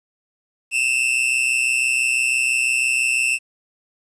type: tone pair together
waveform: 45% pulse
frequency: 2600 / 2726 Hz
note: E7 / F7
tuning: -24 / -43 cents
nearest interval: minor second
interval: 81 cents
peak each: -20 dBFS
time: 0.71-3.39 s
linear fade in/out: 50 ms
effects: resampled to 24000 Hz + 9-bit